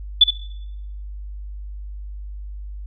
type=tone with echo; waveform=sine; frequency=3472 Hz; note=A7; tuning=24 cents flat; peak=-6 dBFS; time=0.21-0.24 s; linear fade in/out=5 ms; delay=67 ms; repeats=1; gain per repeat=-9 dB; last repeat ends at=0.307 s; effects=noise-tail reverb RT60 0.8 s tail -17 dB re dry + added 50 Hz sine -30 dBFS peak until 2.86 s

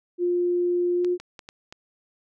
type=tone with pitch glide; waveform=sine; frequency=352.8 to 356.5 Hz; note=F4 to F4; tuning=+18 to +36 cents; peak=-20 dBFS; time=0.18-1.18 s; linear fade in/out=50 ms; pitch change=+18 cents; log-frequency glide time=0.96-1.06 s
type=clicks; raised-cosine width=0.2 ms; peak=-23 dBFS; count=5; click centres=1.047 / 1.2 / 1.392 / 1.489 / 1.725 s
effects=none

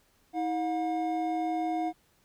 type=tone pair together; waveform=triangle; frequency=321 / 720.6 Hz; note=E4 / F#5; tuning=-46 / -46 cents; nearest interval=octave + major second; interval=1400 cents; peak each=-29 / -28 dBFS; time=0.33-1.93 s; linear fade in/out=50 ms; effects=pink hiss -67 dBFS RMS until 2.24 s

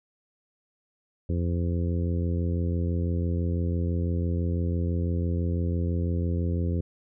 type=harmonic tone; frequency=86 Hz; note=F2; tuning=26 cents flat; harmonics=1 / 2 / 3 / 4 / 5 / 6; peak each=-25 / -31 / -35 / -37 / -39 / -41 dBFS; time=1.29-6.81 s; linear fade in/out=5 ms; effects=none

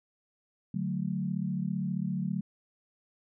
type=chord; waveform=sine; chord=D major; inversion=none; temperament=equal; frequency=146.83 / 185 / 220 Hz; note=D3 / F#3 / A3; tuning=0 / 0 / 0 cents; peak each=-35 / -31 / -36 dBFS; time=0.74-2.41 s; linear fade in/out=5 ms; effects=none

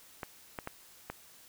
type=clicks; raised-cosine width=0.5 ms; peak=-22 dBFS; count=4; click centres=0.232 / 0.588 / 0.674 / 1.1 s; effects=white hiss -57 dBFS RMS until 1.48 s

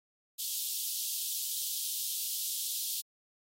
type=high-pass noise; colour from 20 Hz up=white; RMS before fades=-35 dBFS; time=0.38-3.02 s; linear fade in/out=20 ms; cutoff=3100 Hz; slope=48 dB/octave; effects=AAC 48 kbps

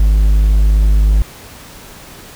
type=tone; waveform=triangle; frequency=51.6 Hz; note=G#1; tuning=10 cents flat; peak=-5 dBFS; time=0-1.22 s; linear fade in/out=0 ms; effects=pink hiss -36 dBFS RMS until 2.35 s

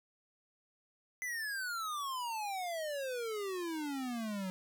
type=exponential sweep; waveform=square; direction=down; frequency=2044 to 183.3 Hz; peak=-37 dBFS; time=1.22-4.5 s; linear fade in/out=0 ms; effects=12-bit

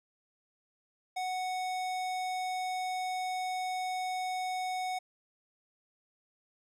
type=tone with hard clipping; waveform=sine; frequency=740 Hz; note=F#5; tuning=in tune; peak=-34 dBFS; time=1.16-4.99 s; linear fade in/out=10 ms; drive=18 dB; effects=none

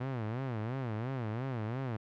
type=tone with vibrato; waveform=sawtooth; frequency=120 Hz; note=B2; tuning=49 cents flat; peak=-30 dBFS; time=0-1.97 s; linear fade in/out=10 ms; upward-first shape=sine; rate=2.9 Hz; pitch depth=210 cents each way; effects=low-pass 2000 Hz 12 dB/octave

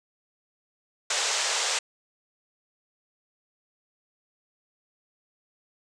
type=band-pass noise; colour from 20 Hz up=white; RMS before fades=-27 dBFS; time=1.1-1.79 s; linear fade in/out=5 ms; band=430 to 7900 Hz; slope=48 dB/octave; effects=none

